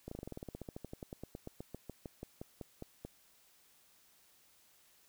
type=slowing click train; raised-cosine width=2 ms; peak=-30 dBFS; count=30; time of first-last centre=0.08-3.05 s; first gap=34 ms; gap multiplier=1.07; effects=white hiss -67 dBFS RMS until 5.08 s